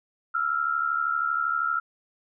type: tone pair together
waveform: sine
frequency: 1324.2 / 1396.9 Hz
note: E6 / F6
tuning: +7 / 0 cents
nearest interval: minor second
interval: 93 cents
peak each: -26 dBFS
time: 0.34-1.8 s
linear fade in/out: 10 ms
effects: none